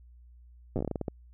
slowing click train, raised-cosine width 2 ms, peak -18 dBFS, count 12, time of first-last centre 0.76-1.082 s, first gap 8 ms, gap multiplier 1.24, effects added 60 Hz sine -51 dBFS peak until 1.33 s

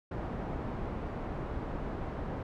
pink low-pass noise, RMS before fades -37 dBFS, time 0.11-2.43 s, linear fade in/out 5 ms, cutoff 1000 Hz, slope 12 dB/octave, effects none

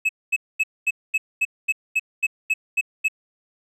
triangle tone bursts, 2585 Hz, E7, 34 cents flat, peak -15 dBFS, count 12, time 0.05-3.084 s, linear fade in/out 10 ms, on 42 ms, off 230 ms, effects resampled to 32000 Hz

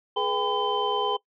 sine tone cluster, 420.2 / 489.8 / 798 / 1008 / 3089 Hz, G#4 / B4 / G5 / B5 / G7, +20 / -14 / +31 / +35 / -26 cents, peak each -28 / -32 / -29 / -28 / -30 dBFS, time 0.16-1.17 s, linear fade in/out 10 ms, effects noise-tail reverb RT60 0.1 s tail -22 dB re dry + tanh soft clip ceiling -12 dBFS

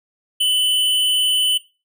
square tone with amplitude modulation, 3007 Hz, F#7, 27 cents sharp, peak -13 dBFS, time 0.4-1.58 s, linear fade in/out 10 ms, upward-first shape sine, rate 213 Hz, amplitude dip 40%, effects noise-tail reverb RT60 0.3 s tail -18 dB re dry

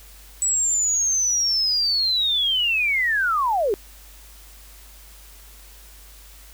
sine linear sweep, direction down, 7902 to 371.1 Hz, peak -18 dBFS, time 0.42-3.74 s, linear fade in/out 0 ms, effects added 50 Hz sine -45 dBFS peak until 6.53 s + white hiss -48 dBFS RMS until 6.53 s

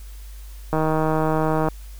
click train, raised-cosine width 1 ms, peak -8 dBFS, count 151, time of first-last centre 0.73-1.685 s, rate 157 Hz, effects added 50 Hz sine -35 dBFS peak until 1.99 s + white hiss -50 dBFS RMS until 1.99 s

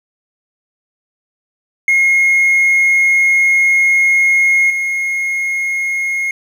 triangle tone with level steps, 2152 Hz, C7, 48 cents sharp, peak -6 / -13 dBFS, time 1.88-6.31 s, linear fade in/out 2 ms, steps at 4.7 s, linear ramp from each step 2 ms, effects tanh soft clip ceiling -3 dBFS + 8-bit

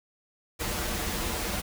pink noise with comb filter, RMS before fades -31 dBFS, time 0.59-1.62 s, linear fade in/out 20 ms, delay 7.4 ms, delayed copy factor -0.6, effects none

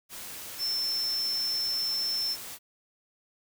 sine tone in noise, 5340 Hz, E8, 22 cents sharp, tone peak -27 dBFS, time 0.58-2.37 s, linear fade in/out 50 ms, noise white, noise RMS -41 dBFS, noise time 0.09-2.59 s, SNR +11 dB, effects none

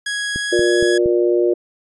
sawtooth tone with pitch glide, 1661.2 to 1673.7 Hz, G#6 to G#6, 0 to +13 cents, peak -17 dBFS, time 0.06-0.98 s, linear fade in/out 5 ms, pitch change +13 cents, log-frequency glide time 0.37-0.69 s
click train, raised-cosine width 3 ms, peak -14 dBFS, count 4, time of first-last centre 0.36-1.059 s, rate 4.29 Hz
harmonic tone, 118.6 Hz, A#2, 30 cents sharp, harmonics 3 / 4 / 5, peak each -14 / -20 / -22 dBFS, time 0.52-1.54 s, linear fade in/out 10 ms
effects resampled to 24000 Hz

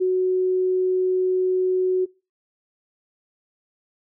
sine tone, 370 Hz, F#4, in tune, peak -17 dBFS, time 0-2.06 s, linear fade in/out 20 ms, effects noise-tail reverb RT60 0.3 s tail -23 dB re dry

